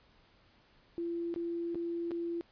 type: tone with dropouts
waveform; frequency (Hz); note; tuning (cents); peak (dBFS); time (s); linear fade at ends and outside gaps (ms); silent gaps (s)
sine; 340; F4; -46; -33; 0.98-2.41; 0; 1.341-1.361 / 1.746-1.755 / 2.109-2.116
effects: pink hiss -65 dBFS RMS until 2.51 s + resampled to 11025 Hz